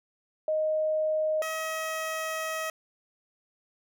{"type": "tone pair in turn", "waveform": ["sine", "15% pulse"], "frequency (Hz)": [622.3, 636.8], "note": ["D#5", "D#5"], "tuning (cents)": [0, 40], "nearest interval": "unison", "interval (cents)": 40, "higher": "second", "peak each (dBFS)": -24, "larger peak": "neither", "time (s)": [[0.48, 1.42], [1.42, 2.7]], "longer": "second", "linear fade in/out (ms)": 2, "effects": []}